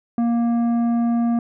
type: tone with tanh clipping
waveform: triangle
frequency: 234.7 Hz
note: A#3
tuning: 12 cents sharp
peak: -18 dBFS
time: 0.18-1.39 s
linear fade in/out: 2 ms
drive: 13 dB
effects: none